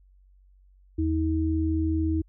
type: tone pair together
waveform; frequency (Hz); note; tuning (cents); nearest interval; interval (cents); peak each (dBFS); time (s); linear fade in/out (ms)
sine; 81.09 / 318.8; E2 / D#4; -28 / +42; 2 octaves; 2370; -25; 0.98-2.22; 10
effects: added 47 Hz sine -54 dBFS peak until 2.28 s